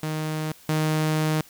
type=tone pair in turn; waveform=sawtooth; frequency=155.56 / 155.56 Hz; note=D#3 / D#3; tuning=0 / 0 cents; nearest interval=unison; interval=0 cents; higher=neither; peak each=-22 / -17 dBFS; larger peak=second; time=0.03-0.52 / 0.69-1.41 s; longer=second; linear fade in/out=2 ms; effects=white hiss -51 dBFS RMS until 1.49 s